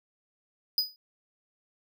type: tone with exponential decay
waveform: square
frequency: 4966 Hz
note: D#8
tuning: 4 cents flat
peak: -20 dBFS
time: 0.78-0.96 s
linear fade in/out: 1 ms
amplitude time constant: 37 ms
effects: none